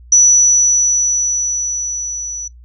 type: tone with level ramp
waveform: sine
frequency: 5920 Hz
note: F#8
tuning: in tune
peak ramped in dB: -4 to -22 dBFS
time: 0.12-2.48 s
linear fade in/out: 5 ms
effects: noise-tail reverb RT60 0.1 s tail -18 dB re dry + added 60 Hz sine -37 dBFS peak until 2.64 s